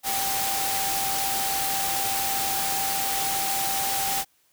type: tone in noise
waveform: sine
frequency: 784 Hz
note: G5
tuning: in tune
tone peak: -29 dBFS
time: 0.03-4.25 s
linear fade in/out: 50 ms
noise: white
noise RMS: -27 dBFS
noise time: 0.03-4.25 s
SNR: -5 dB
effects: white hiss -65 dBFS RMS until 4.52 s